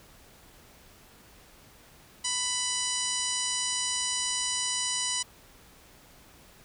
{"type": "harmonic tone with a mistuned harmonic", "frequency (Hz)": 994, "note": "B5", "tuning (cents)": 11, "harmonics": [1, 2, 3, 4, 5, 6, 7, 8, 9], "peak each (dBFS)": [-40, -40, -35, -37, -36, -36, -35, -40, -34], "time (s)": [2.24, 5.23], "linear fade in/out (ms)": 10, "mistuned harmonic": 6, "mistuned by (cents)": -49, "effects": ["pink hiss -55 dBFS RMS until 6.64 s"]}